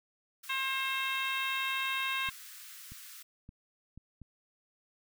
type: high-pass noise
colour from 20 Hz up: white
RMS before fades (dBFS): -49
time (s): 0.43-3.23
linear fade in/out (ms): 10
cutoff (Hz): 1200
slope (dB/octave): 48
type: harmonic tone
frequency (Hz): 533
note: C5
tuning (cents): +32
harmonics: 2 / 3 / 4 / 5 / 6 / 7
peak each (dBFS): -37 / -38 / -38 / -36 / -42 / -39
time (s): 0.49-2.3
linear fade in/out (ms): 10
type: clicks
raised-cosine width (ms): 5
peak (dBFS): -36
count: 5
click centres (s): 2.288 / 2.92 / 3.491 / 3.976 / 4.217
effects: none